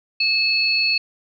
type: tone pair together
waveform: sine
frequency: 2600 / 4373 Hz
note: E7 / C#8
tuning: -24 / -24 cents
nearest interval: major sixth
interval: 900 cents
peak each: -19 dBFS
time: 0.2-0.98 s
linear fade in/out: 5 ms
effects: none